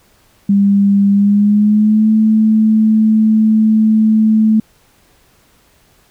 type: tone with pitch glide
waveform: sine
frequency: 199.9 to 218 Hz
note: G3 to A3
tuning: +34 to -16 cents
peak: -7 dBFS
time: 0.49-4.6 s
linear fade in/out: 5 ms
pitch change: +150 cents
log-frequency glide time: 1.11-2.1 s
effects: pink hiss -52 dBFS RMS until 6.1 s